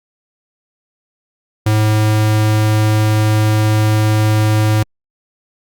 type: tone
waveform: square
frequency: 107.6 Hz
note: A2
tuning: 38 cents flat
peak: -11 dBFS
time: 1.66-4.83 s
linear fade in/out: 5 ms
effects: Opus 48 kbps